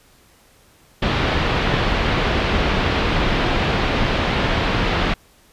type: low-pass noise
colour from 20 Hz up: pink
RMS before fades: -19 dBFS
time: 1.02-5.14 s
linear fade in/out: 5 ms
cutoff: 3700 Hz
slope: 24 dB/octave
effects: pink hiss -53 dBFS RMS until 5.52 s + resampled to 32000 Hz